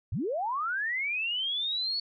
sine linear sweep, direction up, 68.5 to 4460 Hz, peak -28 dBFS, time 0.12-2 s, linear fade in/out 5 ms, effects none

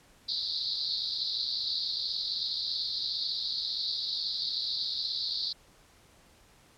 pink band-pass noise, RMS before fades -33 dBFS, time 0.28-5.53 s, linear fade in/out 10 ms, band 3800 to 4800 Hz, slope 96 dB/octave, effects pink hiss -60 dBFS RMS until 6.77 s + low-pass 11000 Hz 12 dB/octave

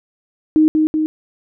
sine tone with echo, 311.1 Hz, D#4, in tune, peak -8 dBFS, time 0.56-0.68 s, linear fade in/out 0 ms, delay 190 ms, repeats 2, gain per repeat -3 dB, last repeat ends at 1.06 s, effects none

